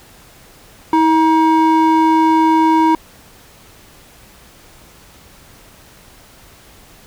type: ring-modulated tone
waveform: triangle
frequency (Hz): 635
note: D#5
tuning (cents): +35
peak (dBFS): -4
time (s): 0.93-2.95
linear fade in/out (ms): 2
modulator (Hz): 314
effects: pink hiss -44 dBFS RMS until 7.06 s